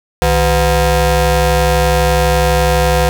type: ring-modulated tone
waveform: 25% pulse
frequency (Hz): 220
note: A3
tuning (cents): 0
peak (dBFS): -3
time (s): 0.22-3.09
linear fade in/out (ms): 0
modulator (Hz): 284
effects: none